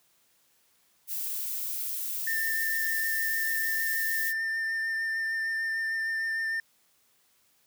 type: noise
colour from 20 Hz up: violet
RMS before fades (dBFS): -33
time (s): 1.07-4.34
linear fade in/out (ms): 50
type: tone with vibrato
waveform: triangle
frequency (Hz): 1798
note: A6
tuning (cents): +37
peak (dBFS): -26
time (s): 2.27-6.6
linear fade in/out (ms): 2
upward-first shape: sine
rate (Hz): 6.6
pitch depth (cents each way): 13
effects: white hiss -67 dBFS RMS until 7.66 s + high-pass 60 Hz 12 dB/octave